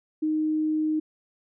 sine tone, 310 Hz, D#4, 6 cents flat, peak -22 dBFS, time 0.22-1 s, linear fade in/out 10 ms, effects none

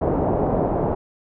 white low-pass noise, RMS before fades -21 dBFS, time 0.01-0.95 s, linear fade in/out 10 ms, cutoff 710 Hz, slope 24 dB/octave, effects none

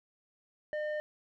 square tone with low-pass filter, 605 Hz, D#5, 49 cents flat, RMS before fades -35 dBFS, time 0.73-1 s, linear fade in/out 0 ms, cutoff 1500 Hz, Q 2, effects none

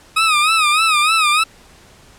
20% pulse tone with vibrato, 1255 Hz, D#6, 15 cents sharp, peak -7 dBFS, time 0.16-1.44 s, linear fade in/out 10 ms, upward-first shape sine, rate 3.3 Hz, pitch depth 100 cents each way, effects pink hiss -46 dBFS RMS until 2.18 s + low-pass 10000 Hz 12 dB/octave

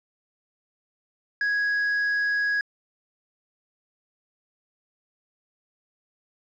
triangle tone, 1661.2 Hz, G#6, in tune, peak -20 dBFS, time 1.41-2.61 s, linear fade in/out 2 ms, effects resampled to 16000 Hz + 9-bit

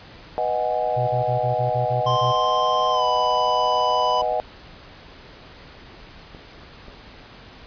sine chord, G# minor seventh, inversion first, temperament equal, 493.9 / 622.3 / 740 / 830.6 Hz, B4 / D#5 / F#5 / G#5, 0 / 0 / 0 / 0 cents, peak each -28 / -24 / -24 / -29 dBFS, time 0.38-4.4 s, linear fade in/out 0 ms
triangle tone bursts, 124.2 Hz, B2, 10 cents sharp, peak -21 dBFS, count 9, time 0.96-2.328 s, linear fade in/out 20 ms, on 120 ms, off 36 ms
square tone with pitch glide, 1046.5 to 994.6 Hz, C6 to B5, 0 to +12 cents, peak -21 dBFS, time 2.06-4.22 s, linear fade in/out 10 ms, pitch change -88 cents, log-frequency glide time 2.91-3.04 s
clicks, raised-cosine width 2 ms, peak -28 dBFS, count 3, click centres 4.224 / 6.348 / 6.883 s
effects pink hiss -44 dBFS RMS until 7.66 s + resampled to 11025 Hz

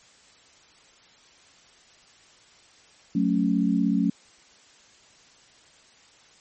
sine chord, F# minor, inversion none, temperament equal with one note detuned, 183.93 / 220 / 277.2 Hz, F#3 / A3 / C#4, -10 / 0 / 0 cents, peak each -24 dBFS, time 3.15-4.1 s, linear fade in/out 5 ms, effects white hiss -55 dBFS RMS until 6.4 s + MP3 32 kbps

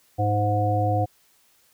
harmonic tone, 103.83 Hz, G#2, in tune, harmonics 1 / 3 / 5 / 7, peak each -22 / -30 / -28 / -24 dBFS, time 0.18-1.06 s, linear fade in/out 20 ms, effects white hiss -61 dBFS RMS until 1.73 s

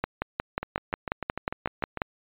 two click trains, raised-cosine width 0.5 ms, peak -16 / -10 dBFS, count 10 / 12, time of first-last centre 0.63-1.973 / 0.04-2.018 s, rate 6.7 / 5.56 Hz, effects resampled to 8000 Hz

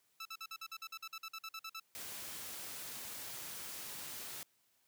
15% pulse tone bursts, 1318.5 Hz, E6, in tune, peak -37 dBFS, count 16, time 0.2-1.799 s, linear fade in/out 5 ms, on 54 ms, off 49 ms
white noise, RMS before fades -46 dBFS, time 1.95-4.43 s, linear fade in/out 0 ms
effects white hiss -75 dBFS RMS until 4.87 s + high-pass 60 Hz 12 dB/octave

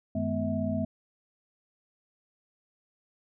sine tone cluster, 95.9 / 156.3 / 212.9 / 249.2 / 647 Hz, G2 / D#3 / G#3 / B3 / E5, -37 / +8 / +43 / +16 / -32 cents, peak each -34 / -39 / -31 / -32 / -34 dBFS, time 0.15-0.85 s, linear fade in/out 5 ms, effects none

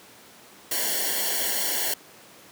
white noise with comb filter, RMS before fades -26 dBFS, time 0.71-1.94 s, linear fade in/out 5 ms, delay 0.8 ms, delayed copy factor -0.9, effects pink hiss -49 dBFS RMS until 2.51 s + high-pass 200 Hz 12 dB/octave

